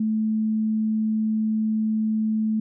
sine tone, 217.9 Hz, A3, 17 cents flat, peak -20 dBFS, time 0-2.6 s, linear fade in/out 5 ms, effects none

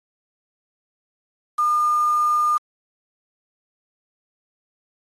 sine tone with quantisation, 1210 Hz, D#6, 49 cents flat, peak -16 dBFS, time 1.58-2.58 s, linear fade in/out 10 ms, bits 6, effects AAC 32 kbps

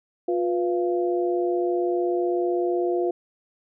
sine tone cluster, 354.9 / 490.7 / 687 Hz, F4 / B4 / F5, +28 / -11 / -29 cents, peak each -22 / -29 / -29 dBFS, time 0.28-3.11 s, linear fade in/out 5 ms, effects none

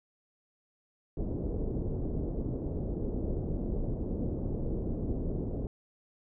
pink low-pass noise, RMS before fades -33 dBFS, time 1.17-5.67 s, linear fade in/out 2 ms, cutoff 480 Hz, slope 24 dB/octave, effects none

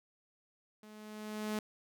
sawtooth tone with level ramp, 213.3 Hz, G#3, 46 cents sharp, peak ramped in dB -49 to -29 dBFS, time 0.83-1.59 s, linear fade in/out 2 ms, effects none

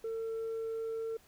sine tone, 450.3 Hz, A4, 40 cents sharp, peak -32 dBFS, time 0.04-1.17 s, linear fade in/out 5 ms, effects tanh soft clip ceiling -33 dBFS + pink hiss -63 dBFS RMS until 1.27 s

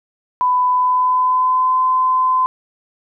sine tone with pitch glide, 999 to 1024.7 Hz, B5 to C6, +20 to -36 cents, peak -12 dBFS, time 0.41-2.46 s, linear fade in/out 0 ms, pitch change +44 cents, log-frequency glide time 0.67-1.79 s, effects none

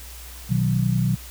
sine chord, B major, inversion none, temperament equal, 123.47 / 155.56 / 185 Hz, B2 / D#3 / F#3, 0 / 0 / 0 cents, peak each -21 / -24 / -23 dBFS, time 0.49-1.16 s, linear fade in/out 20 ms, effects added 60 Hz sine -39 dBFS peak until 1.3 s + white hiss -42 dBFS RMS until 1.3 s

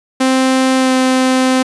sawtooth tone with pitch glide, 261.4 to 258.8 Hz, C4 to C4, -1 to -19 cents, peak -6 dBFS, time 0.2-1.63 s, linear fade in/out 10 ms, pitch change -18 cents, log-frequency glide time 0.77-0.92 s, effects resampled to 24000 Hz

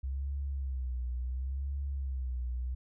sine tone with vibrato, 65.41 Hz, C2, in tune, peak -32 dBFS, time 0.03-2.75 s, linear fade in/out 10 ms, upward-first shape sine, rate 0.71 Hz, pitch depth 110 cents each way, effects none

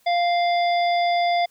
harmonic tone, 697 Hz, F5, 4 cents flat, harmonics 1 / 3 / 5 / 7, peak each -18 / -28 / -32 / -35 dBFS, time 0.06-1.46 s, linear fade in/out 10 ms, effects white hiss -61 dBFS RMS until 1.5 s

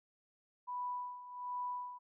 sine tone with tremolo, 987.8 Hz, B5, in tune, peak -36 dBFS, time 0.67-1.99 s, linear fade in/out 20 ms, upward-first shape sine, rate 1.3 Hz, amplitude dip 75%, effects none

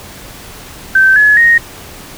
sine tone with pitch steps, 1550 / 1700.1 / 1864.7 Hz, G6 / G#6 / A#6, -20 / +40 / 0 cents, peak -4 dBFS, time 0.95-1.58 s, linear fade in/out 5 ms, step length 210 ms, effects pink hiss -32 dBFS RMS until 2.17 s

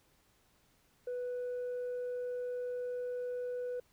sine tone, 493.9 Hz, B4, in tune, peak -33 dBFS, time 1.07-3.8 s, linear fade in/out 5 ms, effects tanh soft clip ceiling -34 dBFS + pink hiss -70 dBFS RMS until 3.92 s

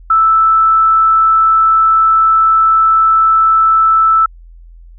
sine tone, 1318 Hz, E6, 1 cent flat, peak -6 dBFS, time 0.1-4.26 s, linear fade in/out 5 ms, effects added 42 Hz sine -34 dBFS peak until 4.98 s

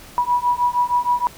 sine beating tone pair, 972 / 978.4 Hz, B5 / B5, -28 / -16 cents, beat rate 6.4 Hz, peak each -19 dBFS, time 0.18-1.27 s, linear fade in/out 0 ms, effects pink hiss -42 dBFS RMS until 1.37 s

